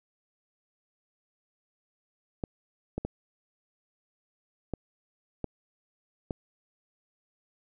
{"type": "clicks", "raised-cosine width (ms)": 2, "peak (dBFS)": -18, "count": 6, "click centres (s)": [2.438, 2.98, 3.05, 4.737, 5.443, 6.308], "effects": []}